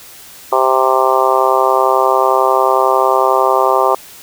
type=harmonic tone; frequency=131.1 Hz; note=C3; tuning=4 cents sharp; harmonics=3 / 4 / 5 / 6 / 7 / 8 / 9; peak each=-17 / -17 / -17 / -17 / -17 / -17 / -17 dBFS; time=0.52-3.95 s; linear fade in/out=5 ms; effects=white hiss -37 dBFS RMS until 4.22 s